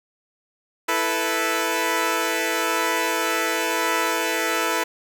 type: chord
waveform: 10% pulse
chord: E suspended fourth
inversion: none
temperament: equal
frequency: 329.6 / 440 / 493.9 Hz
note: E4 / A4 / B4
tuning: 0 / 0 / 0 cents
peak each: -17 dBFS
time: 0.88-4.84 s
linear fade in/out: 10 ms
effects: none